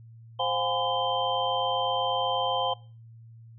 sine tone cluster, 523 / 714 / 822 / 1014 / 3128 Hz, C5 / F5 / G#5 / B5 / G7, -1 / +38 / -18 / +45 / -4 cents, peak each -31 dBFS, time 0.39-2.74 s, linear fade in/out 10 ms, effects noise-tail reverb RT60 0.4 s tail -24 dB re dry + added 114 Hz sine -46 dBFS peak until 3.58 s

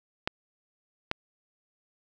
clicks, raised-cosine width 0.3 ms, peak -11 dBFS, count 2, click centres 0.275 / 1.114 s, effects none

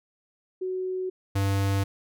sine / square tone pair in turn, 371.6 / 98.42 Hz, F#4 / G2, +7 / +7 cents, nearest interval octave + major seventh, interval 2300 cents, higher first, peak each -27 / -23 dBFS, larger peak second, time 0.61-1.1 / 1.35-1.84 s, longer neither, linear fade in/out 10 ms, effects none

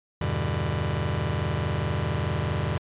sawtooth chord, E minor seventh, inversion none, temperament just, 82.41 / 98.89 / 123.61 / 148.33 Hz, E2 / G2 / B2 / D3, 0 / +16 / +2 / +18 cents, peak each -26 dBFS, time 0.21-2.78 s, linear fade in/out 5 ms, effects resampled to 8000 Hz

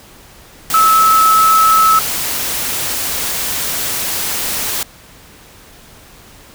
sine tone in noise, 1300 Hz, E6, 24 cents flat, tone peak -7 dBFS, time 0.74-1.99 s, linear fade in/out 2 ms, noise white, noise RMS -19 dBFS, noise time 0.7-4.83 s, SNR +9 dB, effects pink hiss -41 dBFS RMS until 6.54 s

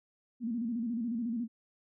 sine tone with vibrato, 233.2 Hz, A#3, 1 cent sharp, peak -31 dBFS, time 0.4-1.48 s, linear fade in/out 50 ms, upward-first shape square, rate 14 Hz, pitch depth 83 cents each way, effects none

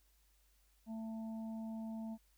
harmonic tone, 222.6 Hz, A3, 20 cents sharp, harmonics 1 / 3 / 4, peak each -41 / -54 / -58 dBFS, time 0.86-2.18 s, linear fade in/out 50 ms, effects added 50 Hz sine -70 dBFS peak until 2.37 s + white hiss -75 dBFS RMS until 2.37 s

